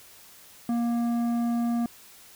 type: tone with tanh clipping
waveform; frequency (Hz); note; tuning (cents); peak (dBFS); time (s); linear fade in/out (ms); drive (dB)
triangle; 235.8; A#3; +20; -25; 0.69-1.86; 2; 14
effects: white hiss -51 dBFS RMS until 2.35 s